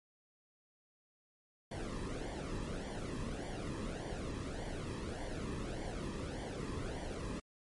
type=noise with flanger; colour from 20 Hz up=brown; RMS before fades=-41 dBFS; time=1.71-7.4 s; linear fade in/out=5 ms; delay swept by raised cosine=0.76 to 1.4 ms; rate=1.7 Hz; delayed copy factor=-0.7; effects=MP3 48 kbps